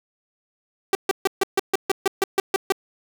sawtooth tone bursts, 387.5 Hz, G4, 20 cents flat, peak -12 dBFS, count 12, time 0.93-2.722 s, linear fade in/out 2 ms, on 21 ms, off 140 ms, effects 8-bit

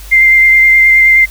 sine tone with vibrato, 2093 Hz, C7, in tune, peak -3 dBFS, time 0.11-1.26 s, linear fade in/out 20 ms, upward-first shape sine, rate 9.5 Hz, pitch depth 13 cents each way, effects added 50 Hz sine -28 dBFS peak until 1.3 s + white hiss -35 dBFS RMS until 1.3 s

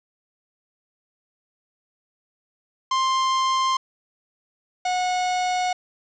45% pulse tone pair in turn, 1051 / 729.9 Hz, C6 / F#5, +7 / -24 cents, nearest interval tritone, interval 631 cents, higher first, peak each -19 / -21 dBFS, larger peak first, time 2.91-3.77 / 4.85-5.73 s, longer second, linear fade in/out 5 ms, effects resampled to 16000 Hz + 8-bit

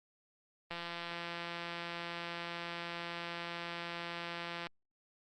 click train, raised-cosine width 0.3 ms, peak -25 dBFS, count 678, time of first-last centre 0.71-4.669 s, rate 171 Hz, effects Opus 24 kbps

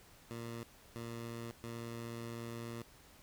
15% pulse tone bursts at uneven times, 116.54 Hz, A#2, in tune, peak -36 dBFS, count 3, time 0.31-0.63 / 0.96-1.51 / 1.64-2.82 s, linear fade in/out 0 ms, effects pink hiss -61 dBFS RMS until 3.22 s

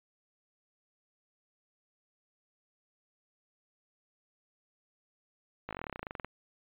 slowing click train, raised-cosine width 0.5 ms, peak -23 dBFS, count 19, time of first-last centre 5.69-6.246 s, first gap 18 ms, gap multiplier 1.06, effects resampled to 8000 Hz

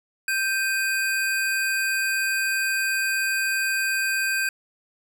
square tone pair together, 1568 / 2489 Hz, G6 / D#7, 0 / 0 cents, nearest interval minor sixth, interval 800 cents, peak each -24 / -28 dBFS, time 0.28-4.49 s, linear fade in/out 2 ms, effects none

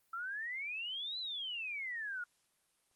sine exponential two-way sweep, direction up then down, 1318.5 to 4088 to 1407 Hz, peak -38 dBFS, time 0.13-2.24 s, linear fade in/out 5 ms, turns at 1.19 s, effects white hiss -75 dBFS RMS until 2.95 s + Opus 32 kbps

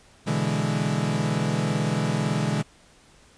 40% pulse chord, E dominant seventh, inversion second, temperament equal, 123.47 / 146.83 / 164.81 / 207.7 Hz, B2 / D3 / E3 / G#3, 0 / 0 / 0 / 0 cents, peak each -29 / -26 / -28 / -27 dBFS, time 0.26-2.63 s, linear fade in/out 20 ms, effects pink hiss -55 dBFS RMS until 3.37 s + resampled to 22050 Hz

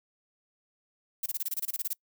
violet noise bursts, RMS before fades -31 dBFS, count 13, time 1.23-1.933 s, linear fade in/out 5 ms, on 31 ms, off 25 ms, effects noise-tail reverb RT60 0.1 s tail -25 dB re dry

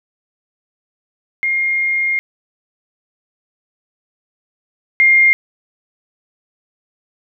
sine tone pair in turn, 2128 / 2119 Hz, C7 / C7, +29 / +21 cents, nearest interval unison, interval 8 cents, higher first, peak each -14 / -7 dBFS, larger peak second, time 1.43-2.19 / 5-5.33 s, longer first, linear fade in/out 0 ms, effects none

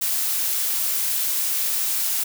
blue noise, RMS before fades -23 dBFS, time 0.01-2.24 s, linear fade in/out 10 ms, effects none

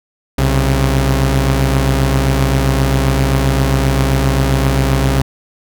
sawtooth tone pair together, 63.81 / 135.2 Hz, C2 / C#3, -43 / -43 cents, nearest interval octave + minor second, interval 1300 cents, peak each -10 dBFS, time 0.38-5.22 s, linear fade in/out 5 ms, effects none

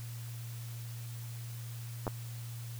clicks, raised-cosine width 1 ms, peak -20 / -20 dBFS, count 2, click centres 2.068 / 2.078 s, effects added 117 Hz sine -40 dBFS peak until 2.79 s + white hiss -52 dBFS RMS until 2.79 s

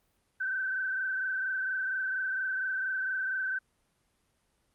sine tone with frequency modulation, 1538 Hz, G6, 33 cents flat, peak -29 dBFS, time 0.4-3.59 s, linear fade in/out 10 ms, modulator 24.3 Hz, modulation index 1.6, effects pink hiss -73 dBFS RMS until 4.74 s + Opus 32 kbps

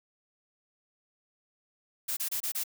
blue noise bursts, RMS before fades -32 dBFS, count 5, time 2.08-2.638 s, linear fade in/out 10 ms, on 90 ms, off 27 ms, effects none

